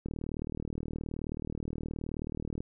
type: click train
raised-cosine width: 3 ms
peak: -23 dBFS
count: 100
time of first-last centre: 0.06-2.605 s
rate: 38.9 Hz
effects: none